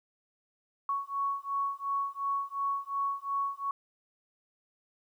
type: beating tone pair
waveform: sine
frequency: 1111 / 1113.8 Hz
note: C#6 / C#6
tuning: +4 / +8 cents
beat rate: 2.8 Hz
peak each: -33 / -33 dBFS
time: 0.89-3.71 s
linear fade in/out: 2 ms
effects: 11-bit